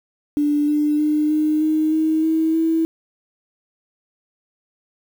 sine tone with pitch steps, 293.7 / 298 / 302.3 / 306.7 / 311.2 / 315.7 / 320.3 / 324.9 Hz, D4 / D4 / D#4 / D#4 / D#4 / D#4 / E4 / E4, 0 / +25 / -50 / -25 / 0 / +25 / -50 / -25 cents, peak -15 dBFS, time 0.37-2.85 s, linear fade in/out 0 ms, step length 310 ms, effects 7-bit

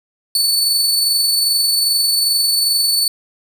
sawtooth tone with amplitude modulation, 4475 Hz, C#8, 16 cents sharp, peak -9 dBFS, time 0.35-3.08 s, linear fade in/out 2 ms, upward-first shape sine, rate 22.5 Hz, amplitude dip 30%, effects 7-bit

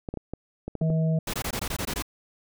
clicks, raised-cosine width 2 ms, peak -19 dBFS, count 8, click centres 0.088 / 0.14 / 0.173 / 0.336 / 0.68 / 0.753 / 0.814 / 0.902 s
harmonic tone, 160.4 Hz, E3, 47 cents flat, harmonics 1 / 3 / 4, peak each -21 / -37 / -33 dBFS, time 0.81-1.19 s, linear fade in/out 5 ms
pink noise bursts, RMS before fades -30 dBFS, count 9, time 1.27-2.024 s, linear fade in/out 5 ms, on 66 ms, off 20 ms
effects none

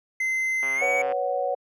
triangle tone with pitch glide, 2065 to 2252 Hz, C7 to C#7, -23 to +27 cents, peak -21 dBFS, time 0.2-1.02 s, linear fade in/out 5 ms, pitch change +150 cents, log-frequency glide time 0.75-0.84 s
click train, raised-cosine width 0.5 ms, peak -21 dBFS, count 67, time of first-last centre 0.63-1.123 s, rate 134 Hz
sine chord, B suspended second, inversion none, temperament just, 493.9 / 555.6 / 740.8 Hz, B4 / C#5 / F#5, 0 / +4 / +2 cents, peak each -29 / -26 / -27 dBFS, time 0.81-1.55 s, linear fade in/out 10 ms
effects high-pass 300 Hz 12 dB/octave

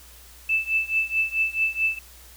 sine tone with tremolo, 2637 Hz, E7, in tune, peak -17 dBFS, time 0.49-1.99 s, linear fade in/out 5 ms, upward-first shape triangle, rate 4.6 Hz, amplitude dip 95%, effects added 60 Hz sine -49 dBFS peak until 2.36 s + white hiss -49 dBFS RMS until 2.36 s

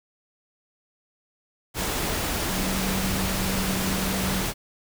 sine tone in noise, 190 Hz, F#3, 46 cents sharp, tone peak -28 dBFS, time 2.48-4.45 s, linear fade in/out 50 ms, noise pink, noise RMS -27 dBFS, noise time 1.74-4.54 s, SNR -4 dB, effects none

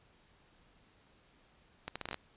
accelerating click train, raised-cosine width 0.3 ms, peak -22 dBFS, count 8, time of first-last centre 1.88-2.143 s, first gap 76 ms, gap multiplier 0.75, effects pink hiss -66 dBFS RMS until 2.36 s + resampled to 8000 Hz

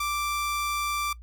sawtooth tone, 1174.7 Hz, D6, in tune, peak -23 dBFS, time 0-1.13 s, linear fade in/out 5 ms, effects noise-tail reverb RT60 0.1 s tail -19 dB re dry + added 58 Hz sine -42 dBFS peak until 1.22 s

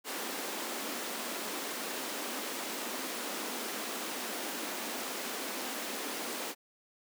pink high-pass noise, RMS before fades -38 dBFS, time 0.04-6.55 s, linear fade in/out 50 ms, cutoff 220 Hz, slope 48 dB/octave, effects none

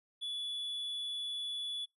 triangle tone, 3428 Hz, A7, 46 cents flat, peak -35 dBFS, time 0.21-1.86 s, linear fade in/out 20 ms, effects noise-tail reverb RT60 0.2 s tail -26 dB re dry + resampled to 32000 Hz

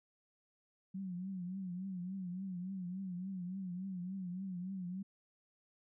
sine tone with vibrato, 185 Hz, F#3, in tune, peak -39 dBFS, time 0.94-5.03 s, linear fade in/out 10 ms, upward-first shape triangle, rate 3.5 Hz, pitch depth 110 cents each way, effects none

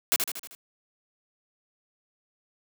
white noise with echo, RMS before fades -22 dBFS, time 0.12-0.16 s, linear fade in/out 0 ms, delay 78 ms, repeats 5, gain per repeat -5 dB, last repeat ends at 0.55 s, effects high-pass 200 Hz 12 dB/octave

